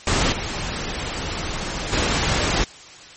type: noise with level steps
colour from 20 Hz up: pink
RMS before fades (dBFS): -19 / -27 / -20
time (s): 0.07-2.64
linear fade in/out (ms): 2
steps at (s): 0.32 / 1.92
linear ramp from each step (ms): 10
effects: white hiss -42 dBFS RMS until 3.16 s + MP3 32 kbps